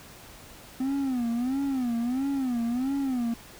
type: tone with vibrato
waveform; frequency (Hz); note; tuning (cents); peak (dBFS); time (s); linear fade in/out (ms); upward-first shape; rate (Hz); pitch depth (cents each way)
triangle; 254.4; C4; -48; -23; 0.8-3.34; 5; sine; 1.5; 160
effects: pink hiss -48 dBFS RMS until 3.59 s